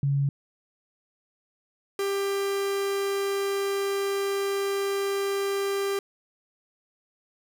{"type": "tone pair in turn", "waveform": ["sine", "45% pulse"], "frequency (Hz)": [140, 396], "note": ["C#3", "G4"], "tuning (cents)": [18, 18], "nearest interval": "octave + tritone", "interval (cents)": 1800, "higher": "second", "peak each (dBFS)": [-21, -25], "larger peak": "first", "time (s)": [[0.03, 0.29], [1.99, 5.99]], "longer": "second", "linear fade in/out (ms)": 2, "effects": []}